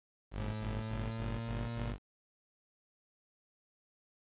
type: tone bursts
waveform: sawtooth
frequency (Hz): 49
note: G1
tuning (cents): 0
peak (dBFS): -34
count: 6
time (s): 0.31-1.985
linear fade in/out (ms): 50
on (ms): 240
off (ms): 47
type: tone with pitch glide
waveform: 30% pulse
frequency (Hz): 107.3 to 117.01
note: A2 to A#2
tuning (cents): -43 to +7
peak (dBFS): -35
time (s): 0.36-1.95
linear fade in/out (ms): 50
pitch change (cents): +150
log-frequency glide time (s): 0.51-1.66
effects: resampled to 8000 Hz + 10-bit